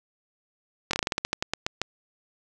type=slowing click train; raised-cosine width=0.2 ms; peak=-8 dBFS; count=14; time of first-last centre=0.91-1.816 s; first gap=23 ms; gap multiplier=1.17; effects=none